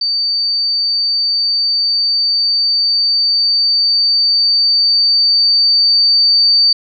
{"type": "tone with level ramp", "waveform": "sine", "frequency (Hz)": 4598, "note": "D8", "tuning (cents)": -37, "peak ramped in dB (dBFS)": [-13, -7], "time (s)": [0.01, 6.73], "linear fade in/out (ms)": 5, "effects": []}